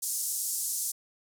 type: band-pass noise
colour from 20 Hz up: white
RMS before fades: -32 dBFS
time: 0.02-0.92 s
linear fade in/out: 10 ms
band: 6100 to 12000 Hz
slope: 24 dB/octave
effects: none